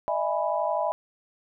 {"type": "chord", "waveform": "sine", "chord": "E major seventh", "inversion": "third", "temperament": "equal with one note detuned", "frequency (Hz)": [607.3, 659.3, 830.6, 987.8], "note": ["D#5", "E5", "G#5", "B5"], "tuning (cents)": [-42, 0, 0, 0], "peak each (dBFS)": [-29, -28, -30, -30], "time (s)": [0.08, 0.92], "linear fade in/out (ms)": 0, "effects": []}